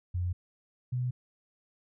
sine tone pair in turn, 89.1 / 124.99 Hz, F2 / B2, +35 / +21 cents, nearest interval tritone, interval 586 cents, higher second, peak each -28 dBFS, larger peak neither, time 0.14-0.33 / 0.92-1.11 s, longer neither, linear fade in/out 10 ms, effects none

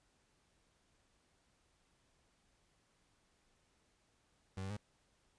30% pulse tone with pitch steps, 95.2 / 96.3 / 103.9 Hz, F#2 / G2 / G#2, +50 / -30 / +1 cents, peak -38 dBFS, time 4.57-4.768 s, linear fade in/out 5 ms, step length 66 ms, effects pink hiss -75 dBFS RMS until 5.38 s + resampled to 22050 Hz

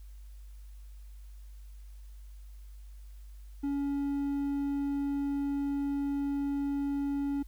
triangle tone, 281.5 Hz, C#4, 27 cents sharp, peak -27 dBFS, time 3.63-7.43 s, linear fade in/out 10 ms, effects added 50 Hz sine -45 dBFS peak until 7.47 s + white hiss -67 dBFS RMS until 7.47 s

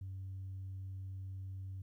sine tone, 95.3 Hz, G2, 48 cents flat, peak -40 dBFS, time 0.01-1.82 s, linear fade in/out 5 ms, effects tanh soft clip ceiling -39 dBFS + 13-bit

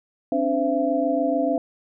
sine tone cluster, 267 / 293.8 / 514 / 673 Hz, C4 / D4 / C5 / E5, +35 / +1 / -31 / +36 cents, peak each -25 / -25 / -27 / -23 dBFS, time 0.32-1.58 s, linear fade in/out 2 ms, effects none

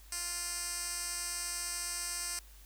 10% pulse tone with band-pass filter, 349.2 Hz, F4, in tune, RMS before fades -38 dBFS, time 0.12-2.39 s, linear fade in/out 2 ms, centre 7900 Hz, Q 2.4, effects added 50 Hz sine -53 dBFS peak until 2.65 s + white hiss -60 dBFS RMS until 2.65 s

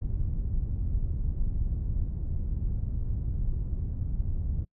pink low-pass noise, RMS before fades -29 dBFS, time 0.01-4.65 s, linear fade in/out 10 ms, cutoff 100 Hz, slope 12 dB/octave, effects noise-tail reverb RT60 0.1 s tail -24 dB re dry

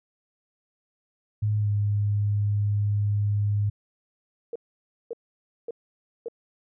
sine tone with pitch glide, 105.7 to 103.05 Hz, G#2 to G#2, +31 to -13 cents, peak -21 dBFS, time 1.42-3.7 s, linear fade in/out 10 ms, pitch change -44 cents, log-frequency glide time 1.58-1.69 s
sine tone bursts, 466.2 Hz, A#4, in tune, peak -29 dBFS, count 4, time 4.53-6.284 s, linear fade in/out 2 ms, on 26 ms, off 550 ms
effects none

